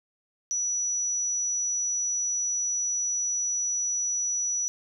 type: tone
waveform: sine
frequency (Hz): 5890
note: F#8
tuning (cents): -9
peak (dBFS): -25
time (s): 0.51-4.68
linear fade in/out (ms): 0
effects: none